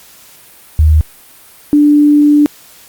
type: tone pair in turn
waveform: sine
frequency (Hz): 77.4 / 294.2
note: D#2 / D4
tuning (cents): -9 / +3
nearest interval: octave + major seventh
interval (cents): 2312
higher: second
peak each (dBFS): -4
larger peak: neither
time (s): 0.79-1.01 / 1.73-2.46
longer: second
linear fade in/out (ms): 0
effects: white hiss -40 dBFS RMS until 2.88 s + Opus 48 kbps